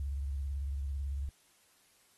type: tone with vibrato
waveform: sine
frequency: 69.3 Hz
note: C#2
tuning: in tune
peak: -33 dBFS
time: 0-1.29 s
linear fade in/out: 0 ms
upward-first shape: triangle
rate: 18 Hz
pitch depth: 130 cents each way
effects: white hiss -67 dBFS RMS until 2.17 s + AAC 32 kbps